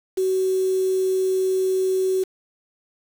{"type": "tone with quantisation", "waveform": "sine", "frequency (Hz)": 376.3, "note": "F#4", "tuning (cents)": 29, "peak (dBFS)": -18, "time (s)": [0.17, 2.24], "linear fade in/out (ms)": 10, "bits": 6, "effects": []}